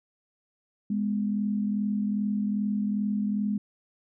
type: tone pair together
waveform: sine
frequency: 206.5 / 249 Hz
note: G#3 / B3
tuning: -10 / +14 cents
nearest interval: minor third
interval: 324 cents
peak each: -25 / -33 dBFS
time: 0.9-3.58 s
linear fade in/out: 5 ms
effects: none